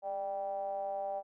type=ring-modulated tone; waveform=triangle; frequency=94.8 Hz; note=F#2; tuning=43 cents sharp; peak=-29 dBFS; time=0.02-1.23 s; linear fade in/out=50 ms; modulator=689 Hz; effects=none